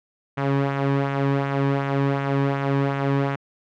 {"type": "tone with flanger", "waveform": "sawtooth", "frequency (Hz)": 138.59, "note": "C#3", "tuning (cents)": 0, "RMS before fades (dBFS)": -22, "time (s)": [0.37, 3.36], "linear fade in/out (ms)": 10, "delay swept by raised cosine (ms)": [0.2, 1.5], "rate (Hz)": 2.7, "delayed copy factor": -0.5, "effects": ["low-pass 2000 Hz 12 dB/octave"]}